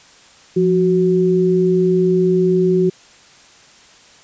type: tone pair together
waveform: sine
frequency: 174.8 / 370.4 Hz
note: F3 / F#4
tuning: +2 / +2 cents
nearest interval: octave + minor second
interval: 1300 cents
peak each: -16 / -13 dBFS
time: 0.56-2.9 s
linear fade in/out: 10 ms
effects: white hiss -46 dBFS RMS until 4.23 s + resampled to 16000 Hz